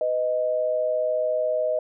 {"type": "tone pair together", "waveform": "sine", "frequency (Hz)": [503, 623], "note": ["B4", "D#5"], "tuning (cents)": [32, 2], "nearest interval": "major third", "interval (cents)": 370, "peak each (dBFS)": [-27, -22], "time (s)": [0.01, 1.79], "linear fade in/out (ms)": 2, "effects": []}